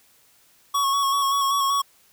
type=tone with vibrato; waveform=square; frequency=1108.7 Hz; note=C#6; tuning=in tune; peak=-20 dBFS; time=0.74-1.82 s; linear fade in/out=10 ms; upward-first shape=square; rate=5.2 Hz; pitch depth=25 cents each way; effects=white hiss -58 dBFS RMS until 2.12 s